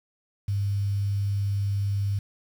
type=tone with quantisation; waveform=sine; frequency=100.2 Hz; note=G2; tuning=38 cents sharp; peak=-23 dBFS; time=0.48-2.19 s; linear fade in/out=5 ms; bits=8; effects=none